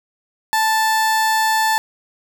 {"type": "tone", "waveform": "30% pulse", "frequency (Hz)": 880, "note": "A5", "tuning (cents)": 0, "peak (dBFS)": -12, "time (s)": [0.53, 1.78], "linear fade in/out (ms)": 0, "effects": []}